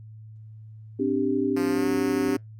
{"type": "chord", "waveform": "sine", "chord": "C suspended second", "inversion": "none", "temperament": "equal", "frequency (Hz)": [261.6, 293.7, 392], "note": ["C4", "D4", "G4"], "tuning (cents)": [0, 0, 0], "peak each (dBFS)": -26, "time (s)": [0.99, 2.37], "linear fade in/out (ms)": 10}
{"type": "tone with pitch glide", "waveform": "5% pulse", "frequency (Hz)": [174.61, 183.08], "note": ["F3", "F#3"], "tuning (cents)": [0, -18], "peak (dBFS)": -21, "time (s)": [1.56, 2.37], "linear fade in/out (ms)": 10, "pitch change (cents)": 82, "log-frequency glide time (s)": [1.68, 1.89]}
{"effects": ["added 109 Hz sine -41 dBFS peak until 2.59 s", "Opus 48 kbps"]}